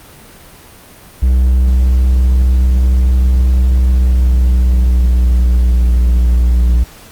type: tone with pitch glide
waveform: triangle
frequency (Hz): 63.3 to 60.23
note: B1 to B1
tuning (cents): +43 to -43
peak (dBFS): -5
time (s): 1.22-6.84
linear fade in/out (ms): 10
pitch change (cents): -86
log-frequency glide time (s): 3.7-5.92
effects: pink hiss -38 dBFS RMS until 7.11 s + Opus 32 kbps